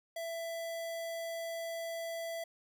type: tone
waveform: square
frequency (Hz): 665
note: E5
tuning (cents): +15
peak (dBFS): -38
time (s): 0.16-2.44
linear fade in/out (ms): 5
effects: none